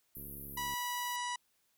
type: band-pass noise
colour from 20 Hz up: pink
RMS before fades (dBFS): -48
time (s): 0.15-1.16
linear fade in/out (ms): 2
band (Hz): 11000 to 16000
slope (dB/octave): 96
type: click train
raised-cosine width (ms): 3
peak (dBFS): -39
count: 41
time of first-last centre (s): 0.17-0.737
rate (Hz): 70.5
type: harmonic tone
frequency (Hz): 977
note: B5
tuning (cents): -19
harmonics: 1 / 2 / 3 / 4 / 5 / 6 / 7 / 8 / 9 / 10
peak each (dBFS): -37 / -42 / -45 / -48 / -52 / -48 / -53 / -53 / -53 / -55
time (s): 0.57-1.36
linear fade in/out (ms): 5
effects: white hiss -75 dBFS RMS until 1.77 s